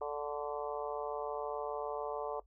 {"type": "harmonic tone with a mistuned harmonic", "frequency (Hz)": 146.83, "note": "D3", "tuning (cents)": 0, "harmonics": [3, 4, 5, 6, 7, 8], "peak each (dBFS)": [-39, -41, -43, -45, -46, -47], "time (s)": [0.01, 2.4], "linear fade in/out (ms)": 5, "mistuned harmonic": 8, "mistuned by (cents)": -38, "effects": ["noise-tail reverb RT60 0.1 s tail -18 dB re dry", "added 50 Hz sine -62 dBFS peak until 2.46 s"]}